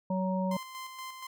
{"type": "harmonic tone", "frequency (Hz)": 187.2, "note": "F#3", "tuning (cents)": 20, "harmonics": [1, 3, 5], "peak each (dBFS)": [-29, -34, -36], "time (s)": [0.1, 0.57], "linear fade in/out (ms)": 5}
{"type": "tone with tremolo", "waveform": "sawtooth", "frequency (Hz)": 1040, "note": "C6", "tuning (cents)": -11, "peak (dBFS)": -35, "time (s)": [0.51, 1.27], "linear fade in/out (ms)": 5, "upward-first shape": "square", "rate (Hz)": 4.2, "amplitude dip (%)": 45}
{"effects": []}